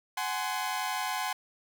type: tone cluster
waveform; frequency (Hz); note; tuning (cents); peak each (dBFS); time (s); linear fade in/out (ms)
sawtooth; 748 / 839 / 1037; F#5 / G#5 / C6; +19 / +17 / -16; -31; 0.17-1.33; 5
effects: none